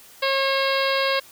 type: harmonic tone with a mistuned harmonic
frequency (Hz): 542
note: C#5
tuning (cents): -39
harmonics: 1 / 2 / 3 / 4 / 5 / 6 / 7 / 8 / 9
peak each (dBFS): -23 / -26 / -28 / -29 / -30 / -31 / -31 / -32 / -33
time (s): 0.22-1.2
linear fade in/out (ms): 10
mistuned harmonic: 7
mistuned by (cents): +38
effects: white hiss -48 dBFS RMS until 1.31 s